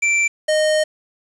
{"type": "tone pair in turn", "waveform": "square", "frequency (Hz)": [2343, 617.4], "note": ["D7", "D#5"], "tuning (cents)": [-5, -14], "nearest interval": "octave + major seventh", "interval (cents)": 2309, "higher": "first", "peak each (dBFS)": [-15, -15], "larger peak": "neither", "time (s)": [[0.02, 0.28], [0.48, 0.84]], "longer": "second", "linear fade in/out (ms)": 10, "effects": ["resampled to 24000 Hz", "7-bit"]}